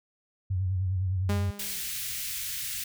sine tone with vibrato, 93.4 Hz, F#2, 17 cents sharp, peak -25 dBFS, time 0.5-1.51 s, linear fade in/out 10 ms, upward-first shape sine, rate 9.8 Hz, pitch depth 68 cents each way
sawtooth tone with exponential decay, 203.1 Hz, G#3, 38 cents flat, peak -23 dBFS, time 1.29-1.98 s, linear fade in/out 5 ms, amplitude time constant 150 ms
white band-stop noise, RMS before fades -34 dBFS, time 1.59-2.84 s, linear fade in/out 5 ms, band 140 to 1800 Hz, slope 24 dB/octave
effects none

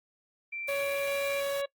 sine tone with pitch glide, 2349 to 2364 Hz, D7 to D7, 0 to +11 cents, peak -35 dBFS, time 0.52-1.41 s, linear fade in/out 10 ms, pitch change +11 cents, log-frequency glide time 0.8-0.91 s
white noise, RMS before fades -43 dBFS, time 0.67-1.62 s, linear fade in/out 20 ms
harmonic tone, 560 Hz, C#5, 18 cents sharp, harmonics 1 / 2 / 3 / 4 / 5 / 6 / 7, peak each -29 / -41 / -42 / -45 / -46 / -51 / -45 dBFS, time 0.68-1.66 s, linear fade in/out 10 ms
effects noise-tail reverb RT60 0.1 s tail -21 dB re dry + Opus 24 kbps

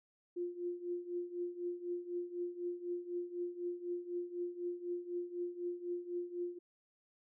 sine tone with tremolo, 351.5 Hz, F4, 11 cents sharp, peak -34 dBFS, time 0.36-6.59 s, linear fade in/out 10 ms, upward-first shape triangle, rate 4 Hz, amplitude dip 85%, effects none

